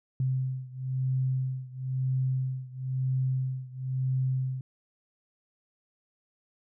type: beating tone pair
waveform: sine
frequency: 130 / 131 Hz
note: C3 / C3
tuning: -11 / +2 cents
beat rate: 1 Hz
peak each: -29 / -31 dBFS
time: 0.2-4.61 s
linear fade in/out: 2 ms
effects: none